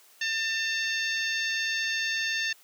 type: harmonic tone with a mistuned harmonic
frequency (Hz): 897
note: A5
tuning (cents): +33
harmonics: 2 / 3 / 4 / 5 / 6 / 7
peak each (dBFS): -29 / -33 / -35 / -37 / -39 / -40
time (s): 0.21-2.53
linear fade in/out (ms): 5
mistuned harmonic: 7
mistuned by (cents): +31
effects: white hiss -57 dBFS RMS until 2.63 s + high-pass 400 Hz 12 dB/octave